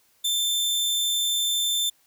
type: tone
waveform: sawtooth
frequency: 3554 Hz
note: A7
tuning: 17 cents sharp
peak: -19 dBFS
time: 0.24-1.9 s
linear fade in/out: 10 ms
effects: white hiss -63 dBFS RMS until 2.06 s